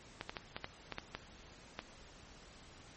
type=clicks; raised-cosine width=0.3 ms; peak=-23 dBFS; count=9; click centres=0.211 / 0.295 / 0.368 / 0.565 / 0.644 / 0.923 / 0.984 / 1.15 / 1.791 s; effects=pink hiss -57 dBFS RMS until 2.96 s + MP3 32 kbps